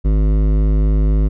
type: tone with hard clipping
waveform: sine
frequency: 51.91 Hz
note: G#1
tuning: in tune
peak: -13 dBFS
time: 0.04-1.29 s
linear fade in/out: 20 ms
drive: 14 dB
effects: none